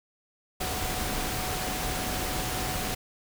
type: tone in noise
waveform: sine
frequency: 740 Hz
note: F#5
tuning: in tune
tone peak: -38 dBFS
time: 0.6-2.95 s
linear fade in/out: 10 ms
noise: pink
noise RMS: -31 dBFS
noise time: 0.6-2.95 s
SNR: -10 dB
effects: none